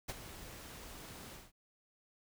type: noise with ADSR envelope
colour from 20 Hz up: pink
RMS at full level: -38 dBFS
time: 0.08-1.52 s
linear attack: 16 ms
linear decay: 30 ms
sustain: -12 dB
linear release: 190 ms
effects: none